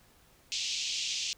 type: band-pass noise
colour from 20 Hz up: pink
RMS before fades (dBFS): -34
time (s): 0.52-1.33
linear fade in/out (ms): 0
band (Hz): 2600 to 6900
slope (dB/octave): 48
effects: pink hiss -62 dBFS RMS until 1.37 s